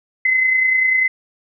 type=tone with amplitude modulation; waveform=sine; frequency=2045 Hz; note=C7; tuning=40 cents flat; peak=-11 dBFS; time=0.25-1.08 s; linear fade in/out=5 ms; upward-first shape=sine; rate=30.1 Hz; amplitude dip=40%; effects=none